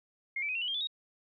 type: tone with pitch steps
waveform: sine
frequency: 2138 / 2318 / 2513 / 2725 / 2955 / 3203 / 3473 / 3766 Hz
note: C7 / D7 / D#7 / F7 / F#7 / G7 / A7 / A#7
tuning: +37 / -23 / +17 / -43 / -3 / +37 / -23 / +17 cents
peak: -31 dBFS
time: 0.36-0.872 s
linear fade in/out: 5 ms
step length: 64 ms
effects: none